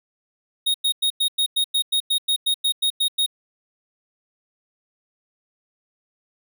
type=tone bursts; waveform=square; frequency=3736 Hz; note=A#7; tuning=3 cents sharp; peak=-18 dBFS; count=15; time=0.66-3.263 s; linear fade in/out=10 ms; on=83 ms; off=97 ms; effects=none